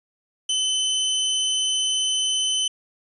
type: tone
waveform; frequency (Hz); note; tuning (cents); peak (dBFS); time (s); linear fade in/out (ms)
sawtooth; 3041; F#7; +47; -17; 0.49-2.68; 5
effects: resampled to 24000 Hz